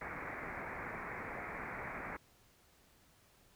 white low-pass noise, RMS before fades -44 dBFS, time 0.01-2.17 s, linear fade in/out 5 ms, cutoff 2300 Hz, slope 96 dB/octave, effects pink hiss -67 dBFS RMS until 3.55 s

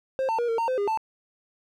triangle tone with pitch steps, 529 / 898 / 476.4 / 456.9 / 918 / 514 / 405.7 / 884 Hz, C5 / A5 / A#4 / A#4 / A#5 / C5 / G#4 / A5, +19 / +35 / +38 / -35 / -27 / -31 / -41 / +8 cents, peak -21 dBFS, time 0.19-0.974 s, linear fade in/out 0 ms, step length 98 ms, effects none

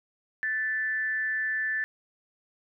sine tone with frequency modulation, 1760 Hz, A6, in tune, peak -26 dBFS, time 0.43-1.84 s, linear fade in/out 0 ms, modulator 235 Hz, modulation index 0.33, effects none

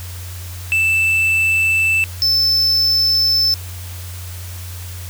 triangle tone pair in turn, 2647 / 5273 Hz, E7 / E8, +7 / 0 cents, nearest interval octave, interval 1193 cents, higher second, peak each -11 dBFS, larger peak neither, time 0.72-2.04 / 2.22-3.54 s, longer neither, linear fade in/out 0 ms, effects added 89 Hz sine -28 dBFS peak until 5.09 s + white hiss -36 dBFS RMS until 5.09 s

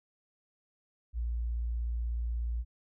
sine tone, 58.27 Hz, A#1, in tune, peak -30 dBFS, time 1.13-2.65 s, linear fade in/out 50 ms, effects none

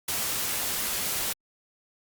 white noise, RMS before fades -29 dBFS, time 0.08-1.33 s, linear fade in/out 5 ms, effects Opus 48 kbps

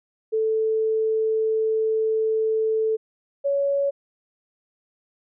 sine tone pair in turn, 440 / 560.4 Hz, A4 / C#5, 0 / +19 cents, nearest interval major third, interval 419 cents, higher second, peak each -19 dBFS, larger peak neither, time 0.32-2.97 / 3.44-3.91 s, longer first, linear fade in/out 20 ms, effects none

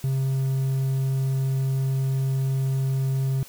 triangle tone, 133.8 Hz, C3, 39 cents sharp, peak -19 dBFS, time 0.04-3.43 s, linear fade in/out 0 ms, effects white hiss -47 dBFS RMS until 3.48 s

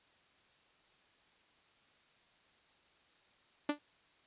sawtooth tone with exponential decay, 293.7 Hz, D4, in tune, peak -23 dBFS, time 3.69-3.79 s, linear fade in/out 5 ms, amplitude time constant 21 ms, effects white hiss -68 dBFS RMS until 4.26 s + resampled to 8000 Hz

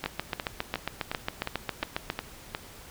two click trains, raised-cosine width 0.3 ms, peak -14 / -12 dBFS, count 8 / 16, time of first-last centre 0.04-2.549 / 0.06-2.101 s, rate 2.79 / 7.35 Hz, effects pink hiss -48 dBFS RMS until 2.9 s

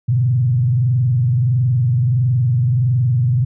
sine tone with frequency modulation, 123.47 Hz, B2, in tune, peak -12 dBFS, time 0.08-3.45 s, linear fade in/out 10 ms, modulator 21.5 Hz, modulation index 0.68, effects none

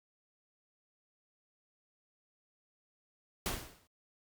pink noise with exponential decay, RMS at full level -32 dBFS, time 3.46-3.87 s, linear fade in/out 1 ms, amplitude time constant 88 ms, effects Opus 48 kbps

